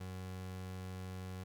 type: tone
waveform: 30% pulse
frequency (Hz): 92.9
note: F#2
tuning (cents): +7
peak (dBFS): -40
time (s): 0-1.44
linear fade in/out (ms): 10
effects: none